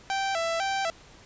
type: tone with vibrato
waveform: sawtooth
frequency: 720 Hz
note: F#5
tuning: 47 cents flat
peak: -22 dBFS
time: 0.1-0.9 s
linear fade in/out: 0 ms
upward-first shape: square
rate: 2 Hz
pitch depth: 140 cents each way
effects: pink hiss -52 dBFS RMS until 1.25 s + resampled to 16000 Hz